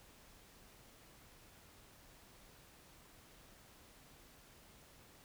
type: silence
effects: pink hiss -62 dBFS RMS until 5.24 s